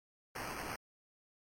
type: noise with sample-and-hold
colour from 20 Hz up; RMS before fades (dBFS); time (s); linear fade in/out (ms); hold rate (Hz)
white; -42; 0.35-0.76; 5; 3675
effects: MP3 64 kbps